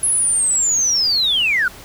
sine linear sweep, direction down, 10740 to 1392 Hz, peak -13 dBFS, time 0.03-1.68 s, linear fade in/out 2 ms, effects tanh soft clip ceiling -9 dBFS + pink hiss -39 dBFS RMS until 1.84 s

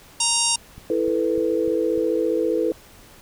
harmonic tone, 932.3 Hz, A#5, in tune, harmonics 1 / 3 / 4 / 5 / 6 / 7 / 8 / 9 / 10, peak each -29 / -27 / -29 / -29 / -24 / -29 / -27 / -30 / -24 dBFS, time 0.2-0.56 s, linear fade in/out 5 ms
click train, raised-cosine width 5 ms, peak -27 dBFS, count 5, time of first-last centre 0.78-1.978 s, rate 3.34 Hz
sine chord, E suspended fourth, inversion none, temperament just, 329.6 / 439.5 / 494.4 Hz, E4 / A4 / B4, 0 / -2 / +2 cents, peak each -23 dBFS, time 0.9-2.72 s, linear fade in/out 2 ms
effects pink hiss -48 dBFS RMS until 3.21 s

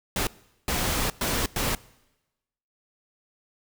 pink noise bursts at uneven times, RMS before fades -26 dBFS, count 4, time 0.16-0.27 / 0.68-1.1 / 1.21-1.46 / 1.56-1.75 s, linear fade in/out 2 ms, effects noise-tail reverb RT60 1.0 s tail -22 dB re dry

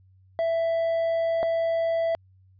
triangle tone pair in turn, 662 / 662 Hz, E5 / E5, +7 / +7 cents, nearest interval unison, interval 0 cents, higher neither, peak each -20 dBFS, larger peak neither, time 0.39-1.43 / 1.43-2.15 s, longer first, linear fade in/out 0 ms, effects added 94 Hz sine -54 dBFS peak until 2.59 s + resampled to 11025 Hz

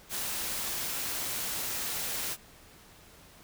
white noise, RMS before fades -34 dBFS, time 0.09-2.37 s, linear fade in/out 50 ms, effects pink hiss -55 dBFS RMS until 3.43 s

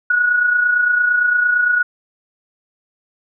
sine tone with amplitude modulation, 1460 Hz, F#6, 24 cents flat, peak -10 dBFS, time 0.1-1.83 s, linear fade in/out 5 ms, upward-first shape sine, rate 28.8 Hz, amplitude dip 50%, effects none

